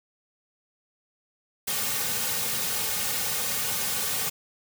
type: noise with comb filter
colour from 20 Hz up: white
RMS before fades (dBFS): -28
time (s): 1.67-4.3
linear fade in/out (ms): 10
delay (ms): 3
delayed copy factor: -1
effects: none